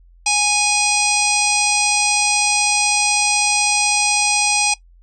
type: harmonic tone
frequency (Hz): 828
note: G#5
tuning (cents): -5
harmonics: 1 / 3 / 4 / 5 / 6 / 7 / 8 / 9 / 10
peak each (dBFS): -21 / -19 / -29 / -26 / -23 / -20 / -30 / -29 / -22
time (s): 0.26-4.74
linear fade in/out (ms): 5
effects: noise-tail reverb RT60 0.1 s tail -19 dB re dry + added 43 Hz sine -45 dBFS peak until 5.02 s